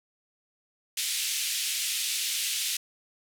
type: band-pass noise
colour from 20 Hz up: pink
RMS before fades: -30 dBFS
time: 0.97-2.77 s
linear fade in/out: 5 ms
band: 2600 to 13000 Hz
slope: 24 dB/octave
effects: none